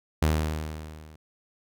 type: tone with level ramp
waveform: sawtooth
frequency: 77.6 Hz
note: D#2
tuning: 4 cents flat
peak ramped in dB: -15 to -43 dBFS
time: 0.22-1.16 s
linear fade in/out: 5 ms
effects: none